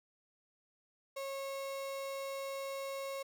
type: tone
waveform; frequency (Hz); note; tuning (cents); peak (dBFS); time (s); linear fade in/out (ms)
35% pulse; 546; C#5; -26; -37; 1.16-3.23; 10
effects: none